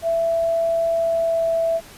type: tone with pitch glide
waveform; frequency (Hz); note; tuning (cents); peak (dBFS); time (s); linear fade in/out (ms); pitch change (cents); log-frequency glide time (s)
sine; 665 to 660.8; E5 to E5; +15 to +4; -17; 0.02-1.81; 50; -11; 0.99-1.44
effects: pink hiss -43 dBFS RMS until 1.97 s + resampled to 32000 Hz